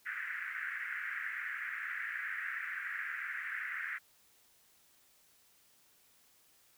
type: band-pass noise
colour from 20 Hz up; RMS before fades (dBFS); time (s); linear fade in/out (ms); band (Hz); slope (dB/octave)
white; -40; 0.05-3.99; 20; 1500 to 2000; 48
effects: white hiss -67 dBFS RMS until 6.77 s